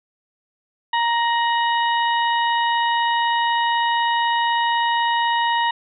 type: harmonic tone with a mistuned harmonic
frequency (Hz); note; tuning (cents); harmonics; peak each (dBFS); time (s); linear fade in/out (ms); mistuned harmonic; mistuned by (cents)
936; A#5; +7; 1 / 2 / 3 / 4; -18 / -24 / -28 / -30; 0.93-5.71; 5; 3; +67
effects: none